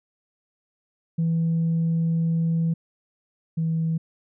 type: tone pair in turn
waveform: sine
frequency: 164.81 / 162.45 Hz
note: E3 / E3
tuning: 0 / -25 cents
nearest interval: unison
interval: 25 cents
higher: first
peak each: -18 / -20 dBFS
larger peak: first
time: 1.18-2.74 / 3.57-3.98 s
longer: first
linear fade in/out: 10 ms
effects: tanh soft clip ceiling -17 dBFS